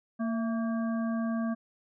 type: harmonic tone with a mistuned harmonic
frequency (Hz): 229.1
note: A#3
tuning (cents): -30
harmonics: 1 / 3 / 5 / 7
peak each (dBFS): -28 / -38 / -42 / -45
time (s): 0.19-1.55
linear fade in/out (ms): 20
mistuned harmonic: 3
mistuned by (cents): -59
effects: none